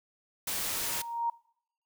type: noise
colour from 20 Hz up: white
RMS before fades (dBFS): -33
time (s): 0.47-1.02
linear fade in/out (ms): 5
type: tone with exponential growth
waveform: sine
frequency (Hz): 934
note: A#5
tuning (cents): +3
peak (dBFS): -25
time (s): 0.51-1.3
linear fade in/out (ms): 5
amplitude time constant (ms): 170
effects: noise-tail reverb RT60 0.7 s tail -23 dB re dry